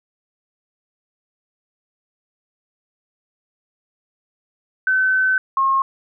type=tone pair in turn; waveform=sine; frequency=1524 / 1077.6 Hz; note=G6 / C#6; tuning=-49 / -49 cents; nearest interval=tritone; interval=600 cents; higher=first; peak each=-14 dBFS; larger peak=neither; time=4.87-5.38 / 5.57-5.82 s; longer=first; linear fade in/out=2 ms; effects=none

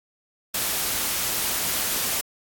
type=noise; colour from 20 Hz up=white; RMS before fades=-25 dBFS; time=0.54-2.21 s; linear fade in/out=5 ms; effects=AAC 64 kbps

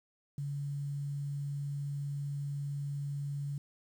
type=tone with quantisation; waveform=sine; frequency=142.3 Hz; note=C#3; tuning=46 cents sharp; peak=-34 dBFS; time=0.38-3.58 s; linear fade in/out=2 ms; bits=10; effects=none

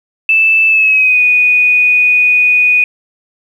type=tone with pitch glide; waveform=sine; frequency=2637 to 2475 Hz; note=E7 to D#7; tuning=0 to -10 cents; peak=-6 dBFS; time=0.29-2.84 s; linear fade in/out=2 ms; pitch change=-110 cents; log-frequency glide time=0.68-1.21 s; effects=7-bit

